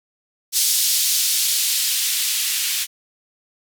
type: noise with band-pass filter sweep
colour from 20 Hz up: violet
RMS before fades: -20 dBFS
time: 0.52-2.87 s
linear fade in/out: 50 ms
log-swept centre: 4500 to 2600 Hz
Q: 1.1
effects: none